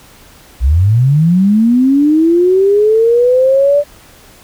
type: linear sweep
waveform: sine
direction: up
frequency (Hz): 57.1 to 587.3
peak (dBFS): -6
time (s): 0.6-3.84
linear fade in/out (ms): 50
effects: pink hiss -41 dBFS RMS until 4.43 s